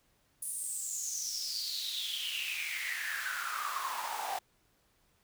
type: noise with high-pass filter sweep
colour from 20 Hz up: pink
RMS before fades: -37 dBFS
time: 0.42-4.39 s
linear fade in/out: 5 ms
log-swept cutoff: 10000 to 740 Hz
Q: 8.4
effects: pink hiss -71 dBFS RMS until 5.23 s